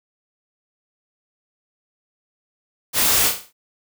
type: noise with echo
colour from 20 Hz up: white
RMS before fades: -18 dBFS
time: 2.93-3.32 s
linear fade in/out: 50 ms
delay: 35 ms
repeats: 6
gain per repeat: -6 dB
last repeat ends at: 3.53 s
effects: none